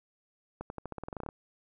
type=accelerating click train; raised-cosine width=1 ms; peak=-24 dBFS; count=14; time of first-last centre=0.61-1.289 s; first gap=91 ms; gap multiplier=0.9; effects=none